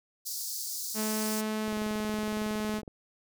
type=high-pass noise; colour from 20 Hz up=pink; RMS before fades=-36 dBFS; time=0.25-1.42 s; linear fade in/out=20 ms; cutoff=4500 Hz; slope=48 dB/octave
type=tone with pitch glide; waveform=sawtooth; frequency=216 to 213.5 Hz; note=A3 to G#3; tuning=-32 to +48 cents; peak=-26 dBFS; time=0.94-2.82 s; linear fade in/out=50 ms; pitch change=-20 cents; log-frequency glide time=1.67-1.74 s
type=click train; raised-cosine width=2 ms; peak=-29 dBFS; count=27; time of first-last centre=1.68-2.878 s; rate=21.7 Hz
effects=none